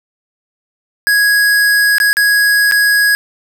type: tone with dropouts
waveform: square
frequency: 1661.2 Hz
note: G#6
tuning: in tune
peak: -9 dBFS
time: 1.07-3.15 s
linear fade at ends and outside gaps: 0 ms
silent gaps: 1.983-2.001 / 2.13-2.169 / 2.713-2.721 s
effects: none